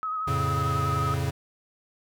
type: tone with vibrato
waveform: sine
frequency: 1270 Hz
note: D#6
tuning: 35 cents sharp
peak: -27 dBFS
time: 0.03-1.14 s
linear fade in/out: 0 ms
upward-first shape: sine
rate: 11 Hz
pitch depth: 29 cents each way
type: chord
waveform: square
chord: F augmented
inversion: none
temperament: equal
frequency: 87.31 / 110 / 138.59 Hz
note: F2 / A2 / C#3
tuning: 0 / 0 / 0 cents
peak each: -31 / -32 / -29 dBFS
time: 0.27-1.31 s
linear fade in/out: 10 ms
effects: none